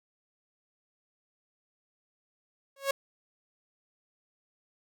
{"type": "tone with exponential growth", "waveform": "sawtooth", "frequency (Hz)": 550, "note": "C#5", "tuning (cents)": -14, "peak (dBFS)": -19, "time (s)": [2.76, 2.91], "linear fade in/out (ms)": 5, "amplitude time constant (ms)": 32, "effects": []}